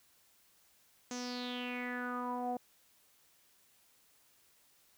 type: tone with low-pass filter sweep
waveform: sawtooth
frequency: 246.9 Hz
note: B3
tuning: in tune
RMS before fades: -39 dBFS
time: 1.11-2.57 s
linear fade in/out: 2 ms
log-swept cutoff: 6500 to 660 Hz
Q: 6.4
effects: white hiss -68 dBFS RMS until 4.97 s